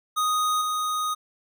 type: tone with level steps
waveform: square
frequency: 1244.5 Hz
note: D#6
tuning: in tune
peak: -22 / -25 dBFS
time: 0.16-1.15 s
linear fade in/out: 20 ms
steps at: 0.61 s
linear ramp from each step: 5 ms
effects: none